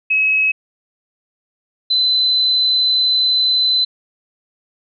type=tone pair in turn; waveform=sine; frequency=2563 / 4032 Hz; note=E7 / B7; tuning=-49 / +35 cents; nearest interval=minor sixth; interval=784 cents; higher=second; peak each=-12 dBFS; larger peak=neither; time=0.1-0.52 / 1.9-3.85 s; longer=second; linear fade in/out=10 ms; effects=none